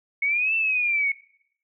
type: linear two-way sweep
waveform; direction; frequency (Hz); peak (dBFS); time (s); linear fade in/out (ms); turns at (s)
sine; up then down; 2192 to 2681 to 2192; -20; 0.22-1.12; 5; 0.55
effects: noise-tail reverb RT60 0.7 s tail -22 dB re dry